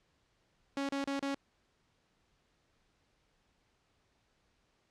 sawtooth tone bursts, 277.2 Hz, C#4, in tune, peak -29 dBFS, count 4, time 0.77-1.346 s, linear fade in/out 2 ms, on 120 ms, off 32 ms, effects pink hiss -74 dBFS RMS until 4.9 s + low-pass 6000 Hz 12 dB/octave

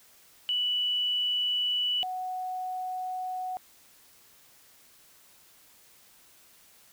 sine tone pair in turn, 2960 / 740 Hz, F#7 / F#5, 0 / 0 cents, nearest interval 2 octaves, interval 2400 cents, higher first, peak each -25 / -31 dBFS, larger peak first, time 0.49-2.03 / 2.03-3.57 s, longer neither, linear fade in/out 0 ms, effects white hiss -58 dBFS RMS until 6.92 s

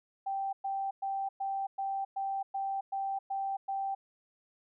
sine tone bursts, 782 Hz, G5, 4 cents flat, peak -31 dBFS, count 10, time 0.26-3.95 s, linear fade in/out 10 ms, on 270 ms, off 110 ms, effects none

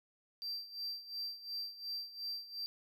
triangle tone with tremolo, 4699 Hz, D8, in tune, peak -36 dBFS, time 0.42-2.66 s, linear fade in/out 0 ms, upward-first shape sine, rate 2.8 Hz, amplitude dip 80%, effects none

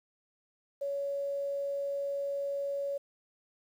sine tone with quantisation, 561 Hz, C#5, 21 cents sharp, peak -31 dBFS, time 0.81-2.98 s, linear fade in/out 10 ms, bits 10, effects none

